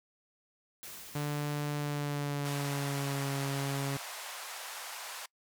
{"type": "noise with exponential decay", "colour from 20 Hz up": "white", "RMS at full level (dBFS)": -45, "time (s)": [0.83, 3.96], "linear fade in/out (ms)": 0, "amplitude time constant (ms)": 680}
{"type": "tone with pitch glide", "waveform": "sawtooth", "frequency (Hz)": [146.83, 138.59], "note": ["D3", "C#3"], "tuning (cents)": [0, 0], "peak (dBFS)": -28, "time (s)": [1.15, 3.97], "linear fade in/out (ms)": 5, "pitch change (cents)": -100, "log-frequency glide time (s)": [1.75, 3.27]}
{"type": "band-pass noise", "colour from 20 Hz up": "pink", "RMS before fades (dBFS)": -43, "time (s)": [2.45, 5.26], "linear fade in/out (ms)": 5, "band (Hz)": [680, 14000], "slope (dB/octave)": 24}
{"effects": ["noise-tail reverb RT60 0.1 s tail -24 dB re dry"]}